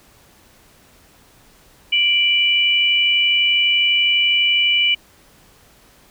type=tone pair together; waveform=sine; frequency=2348 / 2960 Hz; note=D7 / F#7; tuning=-1 / 0 cents; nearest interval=major third; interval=401 cents; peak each=-17 / -15 dBFS; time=1.92-4.95 s; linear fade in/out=10 ms; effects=pink hiss -51 dBFS RMS until 6.1 s